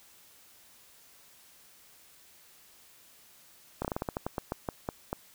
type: slowing click train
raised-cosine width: 1 ms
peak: -17 dBFS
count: 14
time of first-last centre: 3.82-5.129 s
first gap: 27 ms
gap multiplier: 1.2
effects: white hiss -58 dBFS RMS until 5.34 s